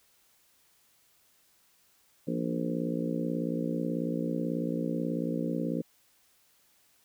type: harmonic tone with a mistuned harmonic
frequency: 58.27 Hz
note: A#1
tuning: in tune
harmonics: 3 / 4 / 5 / 6 / 7 / 8 / 9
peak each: -34 / -34 / -34 / -41 / -43 / -39 / -39 dBFS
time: 2.27-5.82 s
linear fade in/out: 10 ms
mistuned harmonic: 3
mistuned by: -58 cents
effects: white hiss -66 dBFS RMS until 7.04 s